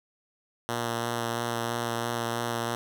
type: tone with vibrato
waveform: 5% pulse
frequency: 117.6 Hz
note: A#2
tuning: 16 cents sharp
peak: -17 dBFS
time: 0.69-2.75 s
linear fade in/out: 0 ms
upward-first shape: sine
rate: 3 Hz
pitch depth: 15 cents each way
effects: none